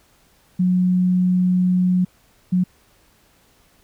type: tone bursts at uneven times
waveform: sine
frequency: 181.9 Hz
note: F#3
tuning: 29 cents flat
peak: -14 dBFS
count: 2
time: 0.59-2.05 / 2.52-2.64 s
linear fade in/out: 10 ms
effects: pink hiss -57 dBFS RMS until 3.83 s